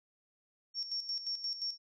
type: tone with tremolo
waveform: sine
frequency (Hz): 5490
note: F8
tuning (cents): -31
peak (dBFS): -33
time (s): 0.74-1.78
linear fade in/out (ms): 50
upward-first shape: square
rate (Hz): 5.7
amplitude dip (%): 65
effects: none